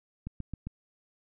click train, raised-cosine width 5 ms, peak -24 dBFS, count 4, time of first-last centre 0.27-0.67 s, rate 7.5 Hz, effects none

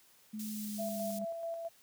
sine tone with pitch glide, 214.5 to 202.8 Hz, A3 to G#3, -44 to -41 cents, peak -38 dBFS, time 0.33-1.25 s, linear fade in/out 10 ms, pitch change -97 cents, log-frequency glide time 0.46-1.05 s
white high-pass noise, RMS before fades -46 dBFS, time 0.39-1.19 s, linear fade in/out 5 ms, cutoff 4400 Hz, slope 12 dB/octave
sine tone with tremolo, 668 Hz, E5, 23 cents sharp, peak -35 dBFS, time 0.78-1.69 s, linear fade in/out 20 ms, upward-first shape square, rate 4.6 Hz, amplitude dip 35%
effects white hiss -64 dBFS RMS until 1.82 s + high-pass 60 Hz 12 dB/octave

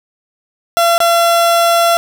30% pulse tone with dropouts, 680 Hz, F5, 46 cents flat, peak -6 dBFS, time 0.77-1.97 s, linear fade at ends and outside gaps 0 ms, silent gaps 0.98-1.003 s, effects none

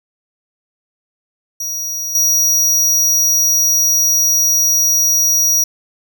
45% pulse tone with level steps, 5760 Hz, F#8, 47 cents flat, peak -20 / -11 dBFS, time 1.6-5.64 s, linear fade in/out 5 ms, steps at 2.15 s, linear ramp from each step 2 ms, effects none

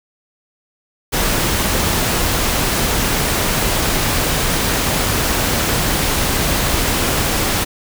pink noise, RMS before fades -17 dBFS, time 1.12-7.65 s, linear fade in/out 20 ms, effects none

